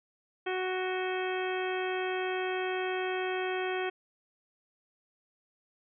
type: harmonic tone with a mistuned harmonic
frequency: 370.8 Hz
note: F#4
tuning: 4 cents sharp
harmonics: 1 / 2 / 3 / 4 / 5 / 6 / 7 / 9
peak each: -32 / -37 / -43 / -40 / -41 / -44 / -42 / -45 dBFS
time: 0.46-3.9 s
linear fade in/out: 10 ms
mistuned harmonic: 9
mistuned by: -73 cents
effects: none